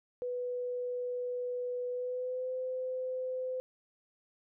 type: tone with pitch glide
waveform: sine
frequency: 493.9 to 511.9 Hz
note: B4 to C5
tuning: 0 to -38 cents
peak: -33 dBFS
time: 0.22-3.6 s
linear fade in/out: 0 ms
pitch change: +62 cents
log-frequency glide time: 1.9-2.52 s
effects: none